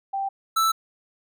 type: tone pair in turn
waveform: sine / square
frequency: 784 / 1321 Hz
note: G5 / E6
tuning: 0 / +3 cents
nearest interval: major sixth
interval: 903 cents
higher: second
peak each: -24 / -19 dBFS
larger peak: second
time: 0.13-0.29 / 0.56-0.72 s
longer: neither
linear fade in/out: 10 ms
effects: none